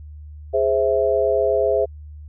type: chord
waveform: sine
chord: Ab augmented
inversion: none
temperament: equal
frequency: 415.3 / 523.3 / 659.3 Hz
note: Ab4 / C5 / E5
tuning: 0 / 0 / 0 cents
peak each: -20 dBFS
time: 0.53-1.86 s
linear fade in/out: 20 ms
effects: added 75 Hz sine -35 dBFS peak until 2.28 s